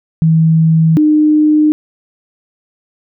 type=tone pair in turn; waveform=sine; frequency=161.2 / 304.3 Hz; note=E3 / D#4; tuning=-38 / -38 cents; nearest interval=major seventh; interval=1100 cents; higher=second; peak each=-6 dBFS; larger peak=neither; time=0.22-0.97 / 0.97-1.72 s; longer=neither; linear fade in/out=0 ms; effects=none